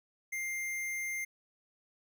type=tone; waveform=square; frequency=2100 Hz; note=C7; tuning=6 cents sharp; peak=-35 dBFS; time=0.32-1.25 s; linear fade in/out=10 ms; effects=none